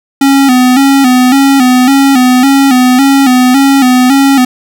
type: tone with vibrato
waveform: square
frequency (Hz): 263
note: C4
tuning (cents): +9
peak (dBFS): -4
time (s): 0.21-4.45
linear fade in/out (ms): 5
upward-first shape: square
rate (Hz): 1.8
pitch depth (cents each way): 76
effects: none